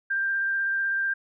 sine tone with vibrato, 1585 Hz, G6, 19 cents sharp, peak -23 dBFS, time 0.1-1.14 s, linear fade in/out 10 ms, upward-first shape sine, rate 16 Hz, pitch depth 10 cents each way, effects none

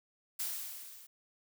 blue noise with level ramp, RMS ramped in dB -35 to -55 dBFS, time 0.39-1.07 s, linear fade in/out 10 ms, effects none

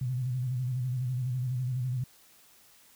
sine tone with vibrato, 126.4 Hz, B2, 41 cents sharp, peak -28 dBFS, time 0.01-2.04 s, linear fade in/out 5 ms, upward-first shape square, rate 12 Hz, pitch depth 59 cents each way, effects white hiss -59 dBFS RMS until 2.95 s

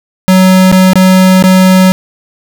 square tone with dropouts, 186.6 Hz, F#3, 15 cents sharp, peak -3 dBFS, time 0.28-1.92 s, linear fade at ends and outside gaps 0 ms, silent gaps 0.716-0.725 / 0.933-0.956 / 1.425-1.439 s, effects 7-bit

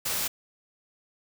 white noise, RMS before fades -29 dBFS, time 0.05-0.28 s, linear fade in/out 10 ms, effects none

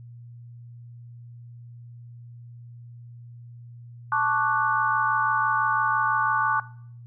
sine chord, D major seventh, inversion second, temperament equal, 880 / 1108.7 / 1174.7 / 1480 Hz, A5 / C#6 / D6 / F#6, 0 / 0 / 0 / 0 cents, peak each -26 dBFS, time 4.12-6.6 s, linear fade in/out 2 ms, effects noise-tail reverb RT60 0.6 s tail -19 dB re dry + added 119 Hz sine -41 dBFS peak until 7.06 s

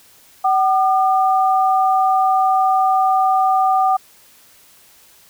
sine tone pair together, 760 / 1206.4 Hz, F#5 / D6, +46 / +46 cents, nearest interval minor sixth, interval 800 cents, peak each -13 / -19 dBFS, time 0.44-3.97 s, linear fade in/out 10 ms, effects white hiss -49 dBFS RMS until 5.29 s

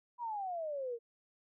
sine exponential sweep, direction down, 987.8 to 454.2 Hz, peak -36 dBFS, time 0.18-0.99 s, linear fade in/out 50 ms, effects none

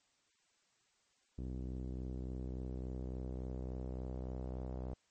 sawtooth tone with low-pass filter sweep, 63.5 Hz, B1, 49 cents sharp, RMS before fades -42 dBFS, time 1.38-4.94 s, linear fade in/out 0 ms, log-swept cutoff 310 to 650 Hz, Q 1.4, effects white hiss -75 dBFS RMS until 5.1 s + MP3 32 kbps

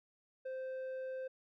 square tone with low-pass filter, 521 Hz, C5, 7 cents flat, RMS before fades -42 dBFS, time 0.45-1.28 s, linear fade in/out 10 ms, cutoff 1100 Hz, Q 0.95, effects none

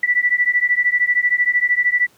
sine beating tone pair, 1958 / 1971 Hz, B6 / B6, -15 / -4 cents, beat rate 13 Hz, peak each -17 dBFS, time 0.03-2.07 s, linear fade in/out 5 ms, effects pink hiss -54 dBFS RMS until 2.17 s + high-pass 100 Hz 12 dB/octave

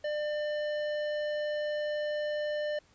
sine tone with hard clipping, 598 Hz, D5, 31 cents sharp, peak -32 dBFS, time 0.04-2.79 s, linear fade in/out 5 ms, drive 12 dB, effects pink hiss -64 dBFS RMS until 2.94 s + resampled to 16000 Hz

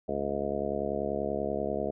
harmonic tone, 70.3 Hz, C#2, 25 cents sharp, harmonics 1 / 2 / 3 / 4 / 5 / 6 / 7 / 8 / 9 / 10, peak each -43 / -45 / -37 / -41 / -38 / -35 / -36 / -44 / -34 / -40 dBFS, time 0.08-1.91 s, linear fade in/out 10 ms, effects none

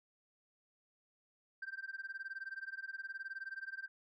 sine tone with tremolo, 1568 Hz, G6, in tune, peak -37 dBFS, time 1.62-3.88 s, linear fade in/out 5 ms, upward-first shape sine, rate 19 Hz, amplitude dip 95%, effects tanh soft clip ceiling -38 dBFS

